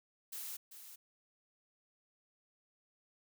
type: noise with echo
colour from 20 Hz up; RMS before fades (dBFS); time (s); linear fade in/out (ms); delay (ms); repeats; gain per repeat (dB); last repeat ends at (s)
blue; -44; 0.32-0.57; 10; 390; 1; -9; 0.96
effects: none